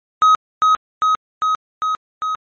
triangle tone with echo, 1266 Hz, D#6, 30 cents sharp, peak -6 dBFS, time 0.22-0.35 s, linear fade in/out 0 ms, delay 400 ms, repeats 5, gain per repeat -2 dB, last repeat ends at 2.35 s, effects MP3 32 kbps

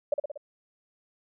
sine tone with echo, 580 Hz, D5, 22 cents flat, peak -20 dBFS, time 0.12-0.14 s, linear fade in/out 5 ms, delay 59 ms, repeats 4, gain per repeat -4 dB, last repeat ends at 0.376 s, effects none

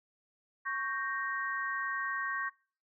sine chord, G diminished, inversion second, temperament equal, 1108.7 / 1568 / 1864.7 Hz, Db6 / G6 / Bb6, 0 / 0 / 0 cents, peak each -36 / -37 / -37 dBFS, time 0.65-2.5 s, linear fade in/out 20 ms, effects noise-tail reverb RT60 0.4 s tail -22 dB re dry

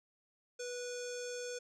square tone with low-pass filter, 490.5 Hz, B4, 12 cents flat, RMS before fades -42 dBFS, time 0.59-1.59 s, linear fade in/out 10 ms, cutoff 6700 Hz, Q 5.1, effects none

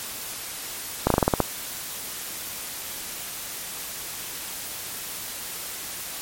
slowing click train, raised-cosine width 1 ms, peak -3 dBFS, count 8, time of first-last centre 1.07-1.403 s, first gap 33 ms, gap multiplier 1.12, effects white hiss -34 dBFS RMS until 6.21 s + MP3 64 kbps

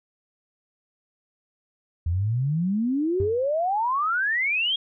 sine exponential sweep, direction up, 80 to 3307 Hz, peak -21 dBFS, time 2.06-4.76 s, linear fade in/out 5 ms
triangle tone with exponential decay, 92.5 Hz, F#2, in tune, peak -20 dBFS, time 3.2-3.47 s, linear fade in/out 0 ms, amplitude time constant 57 ms
effects none

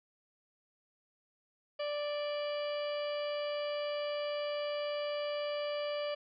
harmonic tone with a mistuned harmonic, 587.3 Hz, D5, in tune, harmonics 1 / 2 / 3 / 4 / 5 / 6 / 7 / 8, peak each -34 / -45 / -50 / -48 / -46 / -55 / -60 / -50 dBFS, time 1.79-6.15 s, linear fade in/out 10 ms, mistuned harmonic 6, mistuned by -78 cents, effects none

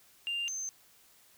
sine tone pair in turn, 2794 / 6255 Hz, F7 / G8, 0 / -5 cents, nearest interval octave + major second, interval 1395 cents, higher second, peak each -30 / -34 dBFS, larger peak first, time 0.27-0.48 / 0.48-0.69 s, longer neither, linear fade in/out 0 ms, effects tanh soft clip ceiling -28 dBFS + white hiss -62 dBFS RMS until 1.37 s

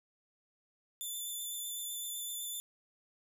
5% pulse tone with vibrato, 3520 Hz, A7, in tune, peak -31 dBFS, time 1.01-2.6 s, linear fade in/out 0 ms, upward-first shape triangle, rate 7.9 Hz, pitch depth 20 cents each way, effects none

